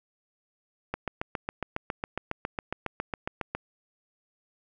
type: click train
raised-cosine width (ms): 0.5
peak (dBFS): -15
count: 20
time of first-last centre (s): 0.94-3.55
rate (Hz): 7.28
effects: none